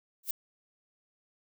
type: noise with exponential growth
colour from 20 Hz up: violet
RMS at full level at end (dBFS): -25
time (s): 0.23-0.31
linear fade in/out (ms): 5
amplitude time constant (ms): 16
effects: none